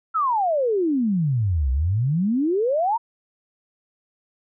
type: exponential two-way sweep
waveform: sine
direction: down then up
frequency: 1359 to 62.1 to 963 Hz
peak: -18 dBFS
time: 0.14-2.98 s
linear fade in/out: 20 ms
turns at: 1.71 s
effects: none

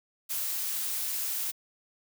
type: noise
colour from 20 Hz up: blue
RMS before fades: -32 dBFS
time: 0.29-1.52 s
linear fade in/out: 20 ms
effects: none

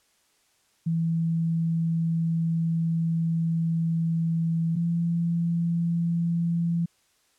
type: tone pair in turn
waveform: sine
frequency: 164.81 / 169.15 Hz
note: E3 / E3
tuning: 0 / +45 cents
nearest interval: unison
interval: 45 cents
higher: second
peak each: -22 dBFS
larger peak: neither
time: 0.86-4.76 / 4.76-6.86 s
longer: first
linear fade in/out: 10 ms
effects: white hiss -66 dBFS RMS until 7.38 s + low-pass 10000 Hz 12 dB/octave

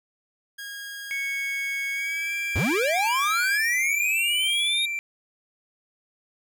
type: tone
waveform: sawtooth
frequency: 1635 Hz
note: G#6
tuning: 28 cents flat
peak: -31 dBFS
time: 0.58-3.58 s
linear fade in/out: 10 ms
type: tone with pitch glide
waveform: triangle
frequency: 2217 to 2349 Hz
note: C#7 to D7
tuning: 0 to 0 cents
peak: -25 dBFS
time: 1.11-4.99 s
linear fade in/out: 0 ms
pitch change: +100 cents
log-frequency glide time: 1.93-2.34 s
type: linear sweep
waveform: square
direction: up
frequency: 55.9 to 3771 Hz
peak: -23 dBFS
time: 2.55-4.86 s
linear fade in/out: 10 ms
effects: none

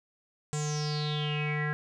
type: tone with low-pass filter sweep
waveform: square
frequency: 149.9 Hz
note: D3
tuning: 36 cents sharp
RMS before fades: -31 dBFS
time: 0.53-1.73 s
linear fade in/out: 0 ms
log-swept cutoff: 7700 to 1700 Hz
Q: 9.3
effects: none

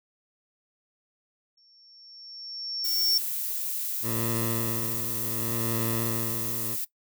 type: tone with exponential growth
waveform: sine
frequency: 5460 Hz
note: F8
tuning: 40 cents flat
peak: -20 dBFS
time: 1.57-3.18 s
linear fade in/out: 5 ms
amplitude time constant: 350 ms
type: noise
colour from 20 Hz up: violet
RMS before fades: -31 dBFS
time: 2.84-6.85 s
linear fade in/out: 10 ms
type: tone with tremolo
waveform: 15% pulse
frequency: 114.5 Hz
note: A#2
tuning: 31 cents flat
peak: -21 dBFS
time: 4.02-6.77 s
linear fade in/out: 50 ms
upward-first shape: sine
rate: 0.68 Hz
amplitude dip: 65%
effects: noise-tail reverb RT60 0.1 s tail -18 dB re dry

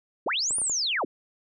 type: linear two-way sweep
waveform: sine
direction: up then down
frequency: 185.2 to 9660 to 185.2 Hz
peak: -24 dBFS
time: 0.26-1.05 s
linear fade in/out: 5 ms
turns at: 0.58 s
type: clicks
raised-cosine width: 1 ms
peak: -27 dBFS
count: 4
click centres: 0.508 / 0.584 / 0.617 / 0.697 s
effects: none

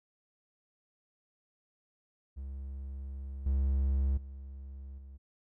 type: tone with level steps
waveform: triangle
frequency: 67.7 Hz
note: C#2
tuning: 40 cents flat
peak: -36 / -24 / -40 / -44 dBFS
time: 2.36-5.18 s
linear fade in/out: 20 ms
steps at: 3.46 / 4.17 / 4.98 s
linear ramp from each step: 5 ms
effects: none

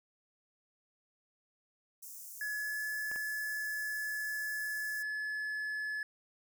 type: high-pass noise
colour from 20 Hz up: white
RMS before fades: -48 dBFS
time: 2.02-5.03 s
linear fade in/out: 10 ms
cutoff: 5800 Hz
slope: 48 dB/octave
type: tone with pitch glide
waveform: triangle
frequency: 1700 to 1714.8 Hz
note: G#6 to A6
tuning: +40 to -45 cents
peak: -33 dBFS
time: 2.41-6.03 s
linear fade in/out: 2 ms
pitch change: +15 cents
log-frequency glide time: 2.54-2.83 s
type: clicks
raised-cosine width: 0.5 ms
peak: -33 dBFS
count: 2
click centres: 3.115 / 3.16 s
effects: none

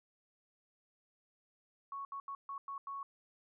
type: tone bursts at uneven times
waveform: sine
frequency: 1108.7 Hz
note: C#6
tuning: in tune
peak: -40 dBFS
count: 6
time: 1.92-2.05 / 2.12-2.2 / 2.28-2.35 / 2.49-2.58 / 2.68-2.78 / 2.87-3.03 s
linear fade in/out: 2 ms
effects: none

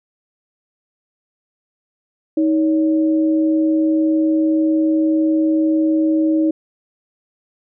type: tone pair together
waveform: sine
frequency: 315.7 / 562.5 Hz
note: D#4 / C#5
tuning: +25 / +25 cents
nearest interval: minor seventh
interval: 1000 cents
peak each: -13 / -24 dBFS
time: 2.37-6.51 s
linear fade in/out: 5 ms
effects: none

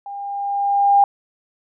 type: tone with level ramp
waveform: sine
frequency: 803 Hz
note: G5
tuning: 41 cents sharp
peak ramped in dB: -29 to -8 dBFS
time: 0.06-1.04 s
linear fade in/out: 2 ms
effects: none

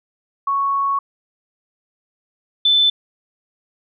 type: tone pair in turn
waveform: sine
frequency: 1108.7 / 3520 Hz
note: C#6 / A7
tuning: 0 / 0 cents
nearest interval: octave + minor sixth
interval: 2000 cents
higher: second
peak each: -16 / -11 dBFS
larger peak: second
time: 0.47-0.99 / 2.65-2.9 s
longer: first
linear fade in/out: 5 ms
effects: none

